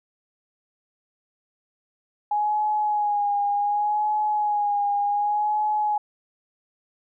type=tone with vibrato; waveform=sine; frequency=830.6 Hz; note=G#5; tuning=in tune; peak=-20 dBFS; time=2.31-5.98 s; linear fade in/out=5 ms; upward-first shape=sine; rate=0.67 Hz; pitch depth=36 cents each way; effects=none